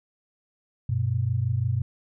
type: tone pair together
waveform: sine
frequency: 97.01 / 122.9 Hz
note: G2 / B2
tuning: -18 / -8 cents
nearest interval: major third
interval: 410 cents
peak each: -26 / -24 dBFS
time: 0.89-1.82 s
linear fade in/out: 5 ms
effects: none